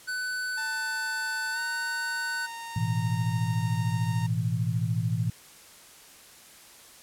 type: tone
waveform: square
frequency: 1500 Hz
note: F#6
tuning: 23 cents sharp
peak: -30 dBFS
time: 0.07-2.47 s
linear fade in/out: 20 ms
type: tone with pitch glide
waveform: sawtooth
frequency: 885 to 923.6 Hz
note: A5 to A#5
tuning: +10 to -16 cents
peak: -33 dBFS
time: 0.57-4.27 s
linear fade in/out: 10 ms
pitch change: +74 cents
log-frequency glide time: 1.52-1.59 s
type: chord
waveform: sine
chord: A suspended second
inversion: none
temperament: equal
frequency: 110 / 123.47 / 164.81 Hz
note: A2 / B2 / E3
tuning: 0 / 0 / 0 cents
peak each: -28 / -29 / -30 dBFS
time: 2.76-5.3 s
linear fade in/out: 5 ms
effects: white hiss -51 dBFS RMS until 7.02 s + low-pass 12000 Hz 12 dB/octave